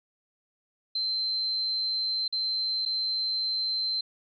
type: tone with dropouts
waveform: sine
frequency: 4104 Hz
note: C8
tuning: 34 cents flat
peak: -26 dBFS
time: 0.95-4.01 s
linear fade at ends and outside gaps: 5 ms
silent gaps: 2.28-2.325 / 2.853-2.859 s
effects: none